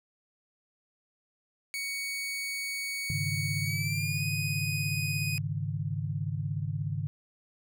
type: tone with pitch glide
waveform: sawtooth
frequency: 2235 to 2494 Hz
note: C#7 to D#7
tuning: +14 to +3 cents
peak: -29 dBFS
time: 1.74-5.38 s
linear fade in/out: 0 ms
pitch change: +189 cents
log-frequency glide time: 3.63-4.23 s
type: chord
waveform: sine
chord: Ab suspended fourth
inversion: none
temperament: equal with one note detuned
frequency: 102.28 / 138.59 / 155.56 Hz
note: Ab2 / Db3 / Eb3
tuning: -26 / 0 / 0 cents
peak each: -34 dBFS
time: 3.1-7.07 s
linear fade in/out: 0 ms
effects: none